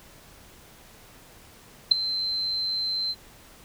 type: tone with ADSR envelope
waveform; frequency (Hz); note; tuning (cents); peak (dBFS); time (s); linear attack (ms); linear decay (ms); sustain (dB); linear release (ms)
sine; 4098; C8; -37; -8; 1.91-3.15; 9; 5; -17; 44
effects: pink hiss -51 dBFS RMS until 3.64 s